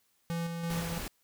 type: tone with tremolo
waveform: square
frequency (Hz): 168.3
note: E3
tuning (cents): +36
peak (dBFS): -32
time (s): 0.3-0.98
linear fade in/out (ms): 0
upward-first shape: square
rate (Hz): 3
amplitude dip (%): 35
type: noise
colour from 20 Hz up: pink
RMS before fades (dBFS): -39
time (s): 0.7-1.08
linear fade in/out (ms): 2
effects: white hiss -72 dBFS RMS until 1.23 s